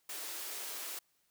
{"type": "high-pass noise", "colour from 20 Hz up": "white", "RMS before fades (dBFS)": -42, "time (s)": [0.09, 0.99], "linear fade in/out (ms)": 5, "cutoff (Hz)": 300, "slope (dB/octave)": 48, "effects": ["white hiss -75 dBFS RMS until 1.3 s"]}